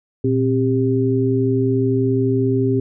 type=tone cluster; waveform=sine; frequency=118.8 / 264.3 / 395.8 Hz; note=A#2 / C4 / G4; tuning=+33 / +18 / +17 cents; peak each=-19 dBFS; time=0.24-2.8 s; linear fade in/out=5 ms; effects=none